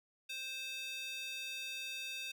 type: tone with high-pass filter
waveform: square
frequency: 523.3 Hz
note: C5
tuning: in tune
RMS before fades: -43 dBFS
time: 0.29-2.32 s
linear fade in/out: 10 ms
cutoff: 3000 Hz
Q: 6.1
effects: none